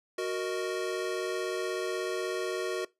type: chord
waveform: square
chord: D# minor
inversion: first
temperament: equal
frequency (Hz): 370 / 466.2 / 622.3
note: F#4 / A#4 / D#5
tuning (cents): 0 / 0 / 0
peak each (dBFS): -33 / -36 / -39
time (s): 0.18-2.85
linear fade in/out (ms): 5
effects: noise-tail reverb RT60 0.2 s tail -21 dB re dry + low-pass 10000 Hz 12 dB/octave